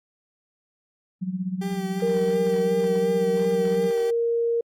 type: tone with tremolo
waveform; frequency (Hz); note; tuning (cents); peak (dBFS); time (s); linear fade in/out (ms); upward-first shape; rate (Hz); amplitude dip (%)
sine; 185; F#3; 0; -22; 1.21-3.91; 20; sine; 16; 75
type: tone with vibrato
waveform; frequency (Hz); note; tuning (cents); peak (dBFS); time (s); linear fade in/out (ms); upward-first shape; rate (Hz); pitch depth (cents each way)
30% pulse; 392; G4; 0; -29; 1.61-4.11; 10; sine; 2.8; 30
type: tone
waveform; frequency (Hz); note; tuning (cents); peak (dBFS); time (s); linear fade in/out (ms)
sine; 466.2; A#4; 0; -20; 2.02-4.61; 5
effects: AAC 64 kbps